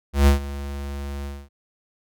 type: tone with ADSR envelope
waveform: square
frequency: 70.2 Hz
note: C#2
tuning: 22 cents sharp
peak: -11 dBFS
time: 0.13-1.49 s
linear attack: 140 ms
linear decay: 120 ms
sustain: -18 dB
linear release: 240 ms
effects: none